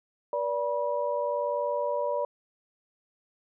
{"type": "tone cluster", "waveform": "sine", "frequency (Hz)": [481.1, 582, 971], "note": ["B4", "D5", "B5"], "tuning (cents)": [-45, -16, -30], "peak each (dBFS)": [-33, -28, -32], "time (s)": [0.33, 2.25], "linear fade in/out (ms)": 2, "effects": []}